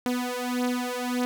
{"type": "beating tone pair", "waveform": "sawtooth", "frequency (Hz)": [246.9, 248.6], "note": ["B3", "B3"], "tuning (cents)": [0, 12], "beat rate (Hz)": 1.7, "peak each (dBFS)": -25, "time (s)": [0.06, 1.25], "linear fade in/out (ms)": 0, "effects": []}